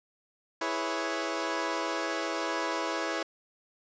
15% pulse chord, C# minor seventh, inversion first, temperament equal, 329.6 / 415.3 / 493.9 / 554.4 Hz, E4 / G#4 / B4 / C#5, 0 / 0 / 0 / 0 cents, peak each -27 / -31 / -31 / -29 dBFS, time 0.61-3.23 s, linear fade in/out 5 ms, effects resampled to 16000 Hz

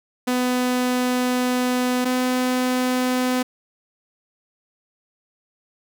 sawtooth tone pair in turn, 250 / 252.9 Hz, B3 / B3, +21 / +41 cents, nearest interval unison, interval 20 cents, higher second, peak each -15 / -15 dBFS, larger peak neither, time 0.27-2.05 / 2.05-3.43 s, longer first, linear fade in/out 10 ms, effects none

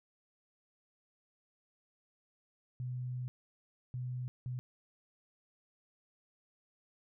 sine tone bursts at uneven times, 125.4 Hz, B2, 27 cents sharp, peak -36 dBFS, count 3, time 2.8-3.28 / 3.94-4.28 / 4.46-4.59 s, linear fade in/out 0 ms, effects none

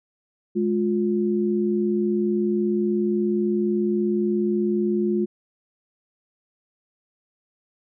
sine tone pair together, 210 / 353.6 Hz, G#3 / F4, +19 / +22 cents, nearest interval major sixth, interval 903 cents, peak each -22 dBFS, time 0.55-5.26 s, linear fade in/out 20 ms, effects none

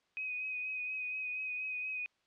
sine tone with vibrato, 2511 Hz, D#7, 15 cents sharp, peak -35 dBFS, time 0.17-2.06 s, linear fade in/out 0 ms, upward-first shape triangle, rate 4.2 Hz, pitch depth 29 cents each way, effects white hiss -75 dBFS RMS until 2.26 s + low-pass 4000 Hz 12 dB/octave

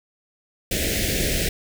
pink band-stop noise, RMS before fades -23 dBFS, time 0.71-1.49 s, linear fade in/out 5 ms, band 650 to 1700 Hz, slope 48 dB/octave, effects none

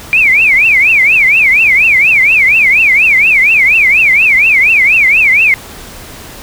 sine tone with vibrato, 2345 Hz, D7, 3 cents flat, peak -4 dBFS, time 0.13-5.54 s, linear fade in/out 0 ms, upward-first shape triangle, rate 4.2 Hz, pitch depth 280 cents each way, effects pink hiss -30 dBFS RMS until 6.42 s

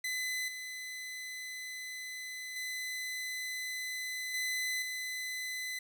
sawtooth tone with level steps, 2016 Hz, B6, 35 cents sharp, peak -30 / -37 / -33 / -29 / -33 dBFS, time 0.04-5.79 s, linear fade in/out 5 ms, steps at 0.48 / 2.56 / 4.34 / 4.82 s, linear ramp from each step 2 ms, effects 10-bit

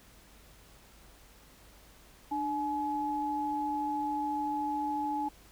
sine tone pair together, 297.7 / 848 Hz, D4 / G#5, +24 / +36 cents, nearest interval octave + tritone, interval 1812 cents, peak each -35 / -31 dBFS, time 2.31-5.29 s, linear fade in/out 10 ms, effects added 50 Hz sine -60 dBFS peak until 5.51 s + pink hiss -58 dBFS RMS until 5.51 s

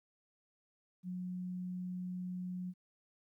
sine tone, 181.4 Hz, F#3, 34 cents flat, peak -38 dBFS, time 1.03-2.74 s, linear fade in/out 50 ms, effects 13-bit

